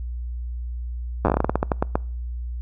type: slowing click train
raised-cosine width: 1 ms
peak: -5 dBFS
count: 16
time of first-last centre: 1.25-1.955 s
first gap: 9 ms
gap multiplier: 1.21
effects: noise-tail reverb RT60 0.5 s tail -26 dB re dry + added 60 Hz sine -27 dBFS peak until 2.61 s